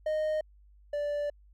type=tone pair in turn; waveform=triangle; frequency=618 / 584.3 Hz; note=D#5 / D5; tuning=-12 / -9 cents; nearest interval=minor second; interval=97 cents; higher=first; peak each=-25 / -27 dBFS; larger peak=first; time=0.06-0.41 / 0.93-1.3 s; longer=second; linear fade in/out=5 ms; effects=added 50 Hz sine -55 dBFS peak until 1.53 s